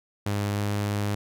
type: tone with pitch glide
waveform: sawtooth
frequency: 102 to 102.71 Hz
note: G#2 to G#2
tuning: -31 to -19 cents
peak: -21 dBFS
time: 0.26-1.15 s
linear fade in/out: 5 ms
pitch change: +12 cents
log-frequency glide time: 0.51-0.61 s
effects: none